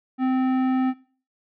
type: tone with tanh clipping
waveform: sine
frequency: 259.2 Hz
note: C4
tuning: 16 cents flat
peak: -21 dBFS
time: 0.18-0.94 s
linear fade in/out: 50 ms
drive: 14 dB
effects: noise-tail reverb RT60 0.4 s tail -17 dB re dry